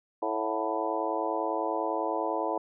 harmonic tone with a mistuned harmonic, 110 Hz, A2, in tune, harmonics 3 / 4 / 5 / 6 / 7 / 8 / 9, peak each -35 / -35 / -35 / -35 / -35 / -35 / -35 dBFS, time 0.22-2.58 s, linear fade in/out 5 ms, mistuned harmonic 7, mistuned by -74 cents, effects none

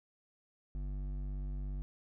triangle tone with hard clipping, 48.63 Hz, G1, 13 cents flat, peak -38 dBFS, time 0.75-1.82 s, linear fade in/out 0 ms, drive 14 dB, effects none

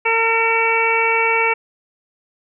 harmonic tone with a mistuned harmonic, 454.7 Hz, A#4, 43 cents flat, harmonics 1 / 2 / 3 / 4 / 5 / 6, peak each -21 / -20 / -24 / -27 / -18 / -22 dBFS, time 0.05-1.54 s, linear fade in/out 10 ms, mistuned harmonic 6, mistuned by -27 cents, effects none

